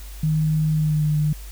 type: tone with pitch glide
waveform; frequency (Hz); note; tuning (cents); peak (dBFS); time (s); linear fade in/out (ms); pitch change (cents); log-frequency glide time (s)
sine; 155.56 to 150.96; D#3 to D3; 0 to +48; -17; 0.23-1.33; 5; -52; 0.7-1.1
effects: added 50 Hz sine -34 dBFS peak until 1.51 s + white hiss -45 dBFS RMS until 1.51 s